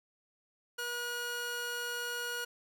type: tone pair together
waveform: sawtooth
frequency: 481.4 / 1444.2 Hz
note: B4 / F#6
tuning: -44 / -42 cents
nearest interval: octave + perfect fifth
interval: 1902 cents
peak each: -38 / -34 dBFS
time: 0.78-2.45 s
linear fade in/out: 10 ms
effects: none